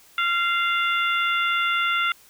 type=harmonic tone with a mistuned harmonic; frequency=696 Hz; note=F5; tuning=6 cents flat; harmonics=2 / 3 / 4 / 5; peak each=-22 / -26 / -28 / -30 dBFS; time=0.18-2.12 s; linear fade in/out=2 ms; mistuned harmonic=2; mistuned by=-17 cents; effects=white hiss -53 dBFS RMS until 2.29 s